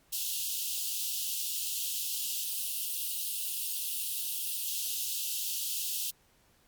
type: high-pass noise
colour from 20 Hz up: white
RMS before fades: -34 dBFS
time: 0.12-6.11 s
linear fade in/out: 10 ms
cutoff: 2700 Hz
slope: 96 dB/octave
effects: pink hiss -66 dBFS RMS until 6.67 s + Opus 48 kbps